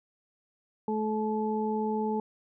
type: harmonic tone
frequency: 215.9 Hz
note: A3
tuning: 33 cents flat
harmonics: 1 / 2 / 4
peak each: -30 / -31 / -33 dBFS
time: 0.88-2.2 s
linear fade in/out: 2 ms
effects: none